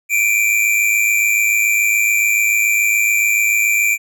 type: tone pair together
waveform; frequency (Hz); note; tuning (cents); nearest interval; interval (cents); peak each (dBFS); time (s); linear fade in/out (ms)
square; 2330 / 2437; D7 / D#7; -14 / -37; minor second; 77; -15 / -18; 0.09-3.98; 50
effects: none